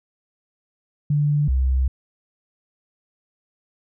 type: tone pair in turn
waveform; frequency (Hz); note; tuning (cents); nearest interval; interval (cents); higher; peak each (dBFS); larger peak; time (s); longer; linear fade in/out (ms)
sine; 146.83 / 65.08; D3 / C2; 0 / -9; octave + major second; 1409; first; -16; neither; 1.1-1.48 / 1.48-1.88; second; 5
effects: none